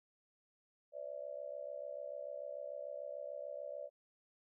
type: tone with amplitude modulation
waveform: sine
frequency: 580 Hz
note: D5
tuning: 22 cents flat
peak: -38 dBFS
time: 0.92-3.9 s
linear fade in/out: 50 ms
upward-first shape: sine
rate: 66.8 Hz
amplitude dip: 95%
effects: none